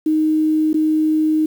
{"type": "tone with dropouts", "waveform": "sine", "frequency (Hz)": 311.1, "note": "D#4", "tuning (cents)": 0, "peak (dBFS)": -13, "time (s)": [0.06, 1.46], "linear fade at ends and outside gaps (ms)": 5, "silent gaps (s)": [0.731, 0.742], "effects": ["7-bit"]}